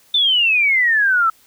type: exponential sweep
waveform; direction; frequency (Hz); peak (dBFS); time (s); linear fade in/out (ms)
sine; down; 3591 to 1300; -12; 0.14-1.3; 5
effects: white hiss -53 dBFS RMS until 1.46 s